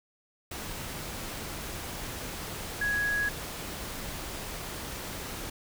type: tone in noise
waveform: sine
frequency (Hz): 1665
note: G#6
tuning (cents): +4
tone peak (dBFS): -26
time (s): 2.81-3.29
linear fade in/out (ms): 5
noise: pink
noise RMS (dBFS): -38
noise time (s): 0.51-5.5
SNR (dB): +9
effects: none